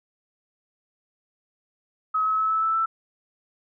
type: tone with pitch steps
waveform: sine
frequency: 1278 / 1287.6 / 1297.3 / 1307.1 / 1317 / 1326.9 Hz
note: D#6 / E6 / E6 / E6 / E6 / E6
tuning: +46 / -41 / -28 / -15 / -2 / +11 cents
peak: -20 dBFS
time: 2.14-2.86 s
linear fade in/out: 10 ms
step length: 120 ms
effects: none